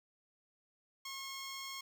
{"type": "tone", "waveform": "10% pulse", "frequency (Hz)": 1083, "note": "C#6", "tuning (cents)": -41, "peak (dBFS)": -34, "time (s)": [1.05, 1.81], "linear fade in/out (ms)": 5, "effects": ["12-bit"]}